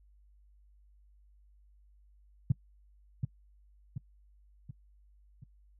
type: tone with echo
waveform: sine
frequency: 130.81 Hz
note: C3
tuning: in tune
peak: -20 dBFS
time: 2.5-2.52 s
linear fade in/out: 5 ms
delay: 730 ms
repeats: 4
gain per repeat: -6 dB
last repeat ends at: 5.44 s
effects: noise-tail reverb RT60 0.1 s tail -24 dB re dry + added 50 Hz sine -59 dBFS peak until 5.79 s